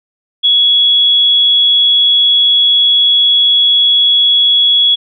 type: tone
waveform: sine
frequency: 3359 Hz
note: G#7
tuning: 19 cents sharp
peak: -6 dBFS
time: 0.43-4.96 s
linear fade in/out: 20 ms
effects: none